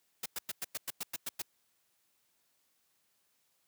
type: noise bursts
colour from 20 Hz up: white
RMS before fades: -37 dBFS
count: 10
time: 0.23-1.42 s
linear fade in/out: 5 ms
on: 29 ms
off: 100 ms
effects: white hiss -75 dBFS RMS until 3.67 s + high-pass 80 Hz 12 dB/octave